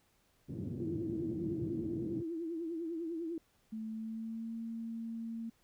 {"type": "band-pass noise", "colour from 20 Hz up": "pink", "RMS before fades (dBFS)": -41, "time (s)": [0.48, 2.23], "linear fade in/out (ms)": 20, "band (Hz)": [100, 320], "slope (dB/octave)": 24}
{"type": "tone with vibrato", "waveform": "sine", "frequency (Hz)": 331.3, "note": "E4", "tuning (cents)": 9, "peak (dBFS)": -36, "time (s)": [0.8, 3.38], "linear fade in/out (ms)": 2, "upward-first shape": "triangle", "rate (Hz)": 10, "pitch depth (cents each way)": 97}
{"type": "tone with pitch glide", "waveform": "sine", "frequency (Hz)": [220, 227.9], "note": ["A3", "A#3"], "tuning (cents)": [0, -39], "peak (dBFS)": -38, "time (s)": [3.72, 5.5], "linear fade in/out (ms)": 10, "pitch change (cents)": 61, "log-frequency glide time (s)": [3.9, 4.54]}
{"effects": ["pink hiss -72 dBFS RMS until 5.63 s"]}